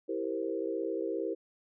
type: chord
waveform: sine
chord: C dominant seventh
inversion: first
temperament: equal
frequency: 329.6 / 392 / 466.2 / 523.3 Hz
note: E4 / G4 / Bb4 / C5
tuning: 0 / 0 / 0 / 0 cents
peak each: -36 / -36 / -36 / -39 dBFS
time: 0.08-1.35 s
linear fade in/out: 20 ms
effects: none